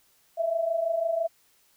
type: tone pair together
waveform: sine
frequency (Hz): 642 / 668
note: E5 / E5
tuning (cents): -46 / +23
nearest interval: minor second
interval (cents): 69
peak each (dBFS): -30 / -25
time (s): 0.37-1.28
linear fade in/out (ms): 20
effects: white hiss -64 dBFS RMS until 1.76 s